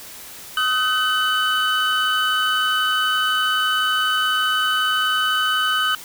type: tone cluster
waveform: triangle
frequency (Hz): 1260 / 1520 / 2996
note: D#6 / F#6 / F#7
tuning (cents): +21 / +46 / +21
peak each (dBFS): -20 / -20 / -20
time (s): 0.57-5.95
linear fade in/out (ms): 2
effects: white hiss -38 dBFS RMS until 6.04 s